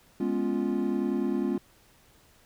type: chord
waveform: triangle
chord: C# dominant seventh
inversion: second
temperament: equal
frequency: 207.7 / 246.9 / 277.2 / 349.2 Hz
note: G#3 / B3 / C#4 / E#4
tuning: 0 / 0 / 0 / 0 cents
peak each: -29 dBFS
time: 0.2-1.58 s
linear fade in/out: 5 ms
effects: pink hiss -60 dBFS RMS until 2.45 s